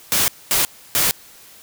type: noise bursts at uneven times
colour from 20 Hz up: white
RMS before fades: -17 dBFS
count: 3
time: 0.12-0.28 / 0.51-0.65 / 0.95-1.11 s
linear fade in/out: 0 ms
effects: white hiss -45 dBFS RMS until 1.62 s